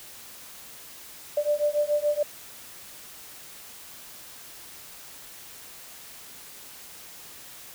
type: beating tone pair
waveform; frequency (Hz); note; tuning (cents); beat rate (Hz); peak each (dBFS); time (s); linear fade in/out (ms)
sine; 587.3 / 594.3; D5 / D5; 0 / +20; 7; -25; 1.37-2.23; 5
effects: white hiss -45 dBFS RMS until 7.74 s